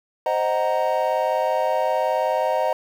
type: chord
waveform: triangle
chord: C half-diminished seventh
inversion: none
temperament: equal with one note detuned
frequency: 523.3 / 622.3 / 747.7 / 932.3 Hz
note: C5 / Eb5 / Gb5 / Bb5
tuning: 0 / 0 / +18 / 0 cents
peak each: -23 / -21 / -24 / -23 dBFS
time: 0.26-2.73 s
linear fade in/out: 2 ms
effects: 8-bit